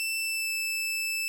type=tone with pitch glide; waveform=sawtooth; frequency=2664 to 2635 Hz; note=E7 to E7; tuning=+18 to -1 cents; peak=-25 dBFS; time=0-1.28 s; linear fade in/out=0 ms; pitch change=-19 cents; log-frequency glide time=0.18-0.51 s; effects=none